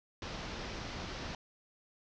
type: low-pass noise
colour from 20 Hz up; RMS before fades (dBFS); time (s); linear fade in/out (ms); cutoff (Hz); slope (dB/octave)
pink; -42; 0.22-1.35; 2; 5900; 48
effects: none